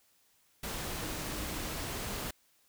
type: tone in noise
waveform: sine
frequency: 309.9 Hz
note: D#4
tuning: 7 cents flat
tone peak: -47 dBFS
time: 1.02-1.76 s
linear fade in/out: 5 ms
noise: pink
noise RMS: -38 dBFS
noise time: 0.63-2.31 s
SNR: -12 dB
effects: white hiss -69 dBFS RMS until 2.68 s